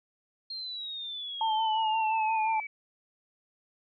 sine exponential sweep, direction down, 4224 to 2271 Hz, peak -35 dBFS, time 0.5-2.67 s, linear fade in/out 5 ms
sine tone with vibrato, 880 Hz, A5, in tune, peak -25 dBFS, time 1.41-2.6 s, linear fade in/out 2 ms, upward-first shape sine, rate 5.7 Hz, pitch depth 31 cents each way
effects none

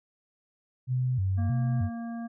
sine tone with vibrato, 110 Hz, A2, in tune, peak -24 dBFS, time 0.87-1.9 s, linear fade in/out 50 ms, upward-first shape square, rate 1.6 Hz, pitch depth 250 cents each way
harmonic tone, 232.2 Hz, A#3, 7 cents flat, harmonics 1 / 3 / 5 / 7, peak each -33 / -43 / -52 / -51 dBFS, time 1.37-2.28 s, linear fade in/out 20 ms
effects none

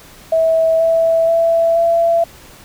sine tone with pitch steps, 650 / 657.6 / 665.2 / 672.9 Hz, E5 / E5 / E5 / E5, -24 / -4 / +16 / +35 cents, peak -10 dBFS, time 0.32-2.24 s, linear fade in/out 5 ms, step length 480 ms, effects pink hiss -41 dBFS RMS until 2.64 s

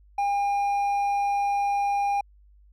triangle tone with hard clipping, 806 Hz, G5, 48 cents sharp, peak -23 dBFS, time 0.18-2.21 s, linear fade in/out 5 ms, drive 7 dB, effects added 50 Hz sine -52 dBFS peak until 2.72 s

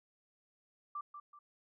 sine tone with echo, 1174.7 Hz, D6, in tune, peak -38 dBFS, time 0.95-1.01 s, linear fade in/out 5 ms, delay 190 ms, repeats 2, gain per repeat -8 dB, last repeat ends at 1.39 s, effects none

